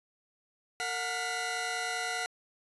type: tone cluster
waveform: sawtooth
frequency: 457.6 / 729 / 1408 / 1998 Hz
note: A#4 / F#5 / F6 / B6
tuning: -32 / -26 / +14 / +20 cents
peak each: -39 / -32 / -34 / -33 dBFS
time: 0.8-2.26 s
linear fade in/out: 0 ms
effects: resampled to 24000 Hz

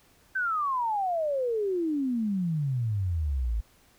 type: exponential sweep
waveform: sine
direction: down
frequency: 1568 to 51.91 Hz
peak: -25 dBFS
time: 0.35-3.61 s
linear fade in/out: 10 ms
effects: pink hiss -61 dBFS RMS until 3.98 s

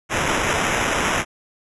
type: noise with sample-and-hold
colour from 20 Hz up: violet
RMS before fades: -21 dBFS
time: 0.09-1.25 s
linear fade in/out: 50 ms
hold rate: 4410 Hz
effects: resampled to 24000 Hz

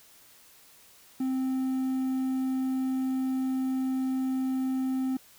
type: tone with quantisation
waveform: triangle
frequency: 261.6 Hz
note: C4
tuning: in tune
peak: -24 dBFS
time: 1.2-5.17 s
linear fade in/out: 5 ms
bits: 9
effects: white hiss -56 dBFS RMS until 5.38 s

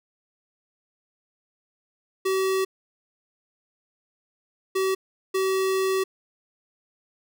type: tone bursts at uneven times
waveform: square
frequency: 381.3 Hz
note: G4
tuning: 48 cents flat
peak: -22 dBFS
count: 3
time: 2.25-2.65 / 4.75-4.95 / 5.34-6.04 s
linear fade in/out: 10 ms
effects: none

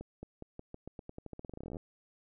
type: accelerating click train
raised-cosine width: 2 ms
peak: -30 dBFS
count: 26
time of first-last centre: 0.01-1.768 s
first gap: 220 ms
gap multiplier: 0.88
effects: none

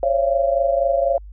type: tone cluster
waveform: sine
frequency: 542 / 566 / 681 Hz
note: C#5 / C#5 / F5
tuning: -39 / +36 / -44 cents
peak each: -20 dBFS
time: 0.03-1.18 s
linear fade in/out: 2 ms
effects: added 50 Hz sine -35 dBFS peak until 1.32 s

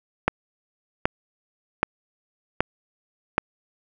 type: click train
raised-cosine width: 0.5 ms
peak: -3 dBFS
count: 5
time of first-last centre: 0.28-3.381 s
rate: 1.29 Hz
effects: none

